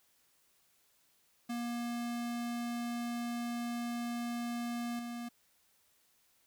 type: tone with level steps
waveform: square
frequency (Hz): 237.8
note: A#3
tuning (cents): +35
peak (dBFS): -36 / -40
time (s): 1.49-5.29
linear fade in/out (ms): 10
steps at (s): 4.99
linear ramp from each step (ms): 2
effects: white hiss -71 dBFS RMS until 6.46 s